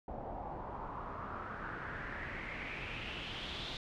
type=noise with low-pass filter sweep; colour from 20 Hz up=pink; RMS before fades=-43 dBFS; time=0.08-3.77 s; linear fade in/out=2 ms; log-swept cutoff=700 to 3800 Hz; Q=4.2; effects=none